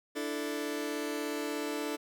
sawtooth chord, D suspended second, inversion none, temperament just, 293.7 / 330.4 / 440.5 Hz, D4 / E4 / A4, 0 / +4 / +2 cents, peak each -32 / -36 / -33 dBFS, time 0.15-1.97 s, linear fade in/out 20 ms, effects none

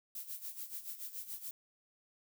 violet noise with tremolo, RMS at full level -42 dBFS, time 0.15-1.51 s, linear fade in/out 2 ms, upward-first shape sine, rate 7 Hz, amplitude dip 75%, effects none

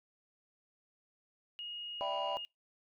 sine tone with pitch glide, 2871 to 2851 Hz, F7 to F7, +47 to +35 cents, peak -40 dBFS, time 1.59-2.45 s, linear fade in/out 0 ms, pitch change -12 cents, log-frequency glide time 2.06-2.11 s
sine chord, E minor seventh, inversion third, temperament equal, 587.3 / 659.3 / 784 / 987.8 Hz, D5 / E5 / G5 / B5, 0 / 0 / 0 / 0 cents, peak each -38 dBFS, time 2.01-2.37 s, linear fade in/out 0 ms
effects noise-tail reverb RT60 0.2 s tail -24 dB re dry + tanh soft clip ceiling -27 dBFS

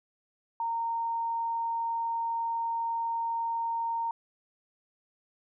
sine tone, 922 Hz, A#5, 19 cents flat, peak -28 dBFS, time 0.6-4.11 s, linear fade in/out 2 ms, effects none

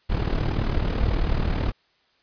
brown noise with amplitude modulation, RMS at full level -20 dBFS, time 0.09-1.72 s, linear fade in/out 20 ms, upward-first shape sine, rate 38.3 Hz, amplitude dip 65%, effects white hiss -64 dBFS RMS until 2.22 s + resampled to 11025 Hz

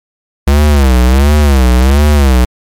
square tone with vibrato, 68 Hz, C#2, 33 cents flat, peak -5 dBFS, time 0.47-2.45 s, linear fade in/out 5 ms, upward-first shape sine, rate 1.4 Hz, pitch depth 170 cents each way, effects MP3 96 kbps

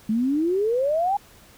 sine exponential sweep, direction up, 210.6 to 830.6 Hz, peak -19 dBFS, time 0.09-1.17 s, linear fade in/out 5 ms, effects pink hiss -51 dBFS RMS until 1.57 s

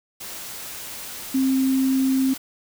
sine tone in noise, 264.6 Hz, C4, 20 cents sharp, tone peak -17 dBFS, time 1.34-2.34 s, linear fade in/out 10 ms, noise white, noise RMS -35 dBFS, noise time 0.2-2.38 s, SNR +15 dB, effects none

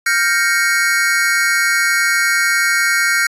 square chord, G half-diminished seventh, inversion third, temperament equal, 1396.9 / 1568 / 1864.7 / 2217 Hz, F6 / G6 / Bb6 / Db7, 0 / 0 / 0 / 0 cents, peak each -19 / -19 / -19 / -20 dBFS, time 0.06-3.27 s, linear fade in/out 5 ms, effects resampled to 32000 Hz

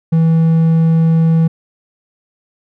triangle tone, 163 Hz, E3, 19 cents flat, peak -6 dBFS, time 0.12-1.48 s, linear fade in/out 10 ms, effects none

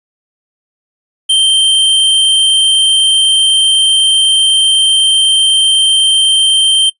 square tone, 3136 Hz, G7, in tune, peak -7 dBFS, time 1.29-6.9 s, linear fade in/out 10 ms, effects noise-tail reverb RT60 0.1 s tail -19 dB re dry + resampled to 24000 Hz

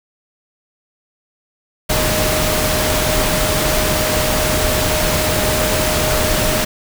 sine tone in noise, 618 Hz, D#5, 12 cents flat, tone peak -21 dBFS, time 1.89-6.65 s, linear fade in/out 10 ms, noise pink, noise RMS -17 dBFS, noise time 1.89-6.65 s, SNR -7 dB, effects none

